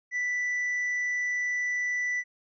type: tone with tanh clipping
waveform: triangle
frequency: 1975.5 Hz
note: B6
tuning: in tune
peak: -27 dBFS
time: 0.11-2.24 s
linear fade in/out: 50 ms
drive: 7 dB
effects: resampled to 16000 Hz